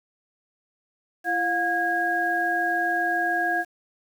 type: tone cluster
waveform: sine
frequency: 337.8 / 714 / 1641 Hz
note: E4 / F5 / G#6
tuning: +42 / +38 / -21 cents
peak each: -31 / -25 / -24 dBFS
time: 1.24-3.65 s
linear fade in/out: 50 ms
effects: 8-bit